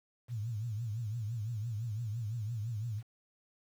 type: tone with vibrato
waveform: sine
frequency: 111.6 Hz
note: A2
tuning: 25 cents sharp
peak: -34 dBFS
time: 0.28-3.03 s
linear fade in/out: 50 ms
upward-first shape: triangle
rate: 5.9 Hz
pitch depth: 180 cents each way
effects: 10-bit